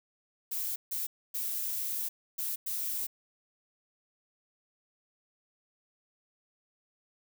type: noise bursts at uneven times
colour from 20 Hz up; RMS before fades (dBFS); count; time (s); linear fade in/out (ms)
violet; -34; 5; 0.51-0.76 / 0.91-1.07 / 1.34-2.09 / 2.38-2.56 / 2.66-3.07; 10
effects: none